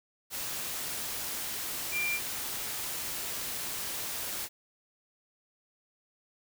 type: tone in noise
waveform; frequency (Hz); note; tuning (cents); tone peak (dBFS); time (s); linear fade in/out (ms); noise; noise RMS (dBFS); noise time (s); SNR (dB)
sine; 2376; D7; +20; -29; 1.91-2.2; 50; white; -36; 0.3-4.49; +4
effects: none